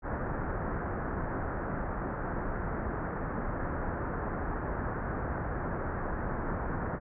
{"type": "low-pass noise", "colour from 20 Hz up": "pink", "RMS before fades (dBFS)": -34, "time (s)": [0.02, 7], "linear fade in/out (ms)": 50, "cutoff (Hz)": 1700, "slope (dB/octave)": 48, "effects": []}